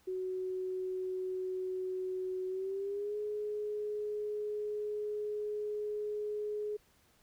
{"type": "tone with pitch glide", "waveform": "sine", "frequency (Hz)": [371.9, 419.9], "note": ["F#4", "G#4"], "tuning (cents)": [9, 19], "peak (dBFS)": -34, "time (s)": [0.07, 6.77], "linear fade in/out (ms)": 10, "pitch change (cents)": 210, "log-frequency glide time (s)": [2.48, 3.17], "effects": ["pink hiss -68 dBFS RMS until 7.22 s"]}